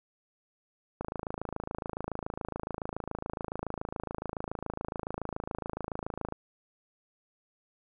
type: click train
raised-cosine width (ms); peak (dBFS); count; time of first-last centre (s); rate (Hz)
1; -20; 145; 1.01-6.324; 27.1
effects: none